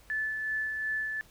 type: tone with tremolo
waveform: sine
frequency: 1742 Hz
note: A6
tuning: 18 cents flat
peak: -28 dBFS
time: 0.1-1.21 s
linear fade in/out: 0 ms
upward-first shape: sine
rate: 2.7 Hz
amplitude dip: 35%
effects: added 50 Hz sine -59 dBFS peak until 1.3 s + pink hiss -59 dBFS RMS until 1.3 s